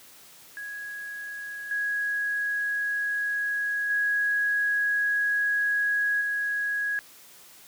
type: tone with level steps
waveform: sine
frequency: 1661.2 Hz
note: G#6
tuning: in tune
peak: -34 / -25 / -22 / -25 dBFS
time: 0.57-6.99 s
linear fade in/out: 0 ms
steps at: 1.71 / 3.9 / 6.21 s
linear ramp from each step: 2 ms
effects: white hiss -51 dBFS RMS until 7.67 s + high-pass 100 Hz 12 dB/octave